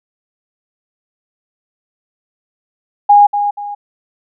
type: tone with echo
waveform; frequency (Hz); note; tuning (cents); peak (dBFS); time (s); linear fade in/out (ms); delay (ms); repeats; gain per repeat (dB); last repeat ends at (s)
sine; 820; G#5; -22; -3; 3.09-3.27; 10; 240; 2; -9; 3.75
effects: none